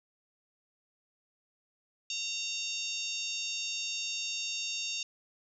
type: harmonic tone with a mistuned harmonic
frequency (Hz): 920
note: A#5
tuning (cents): -23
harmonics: 3 / 4 / 5 / 6 / 7 / 8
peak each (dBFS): -38 / -39 / -42 / -41 / -41 / -46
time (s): 2.1-5.03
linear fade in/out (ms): 2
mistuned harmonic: 8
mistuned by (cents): -30
effects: none